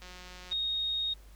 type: click train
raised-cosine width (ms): 0.2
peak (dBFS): -31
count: 93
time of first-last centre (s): 0.02-0.528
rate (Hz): 181
type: tone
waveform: sine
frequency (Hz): 3729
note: A#7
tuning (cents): 0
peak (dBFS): -29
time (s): 0.51-1.14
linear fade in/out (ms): 10
effects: added 50 Hz sine -50 dBFS peak until 1.35 s + pink hiss -61 dBFS RMS until 1.35 s